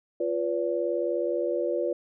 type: chord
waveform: sine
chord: B diminished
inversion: second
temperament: equal with one note detuned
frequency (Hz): 349.2 / 493.9 / 573.3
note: F4 / B4 / D5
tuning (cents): 0 / 0 / -42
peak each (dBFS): -29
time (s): 0.2-1.93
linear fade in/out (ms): 5
effects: none